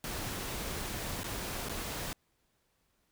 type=noise with dropouts; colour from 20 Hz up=pink; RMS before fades=-38 dBFS; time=0.04-2.13 s; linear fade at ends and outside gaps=0 ms; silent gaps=1.233-1.243 / 1.686-1.695 s; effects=pink hiss -75 dBFS RMS until 3.11 s